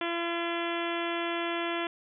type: harmonic tone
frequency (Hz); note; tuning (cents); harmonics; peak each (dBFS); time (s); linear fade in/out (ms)
340; F4; -46; 1 / 2 / 3 / 4 / 5 / 6 / 7 / 8 / 9 / 10; -33 / -36 / -38 / -39 / -40 / -41 / -41 / -42 / -43 / -43; 0.01-1.87; 2
effects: none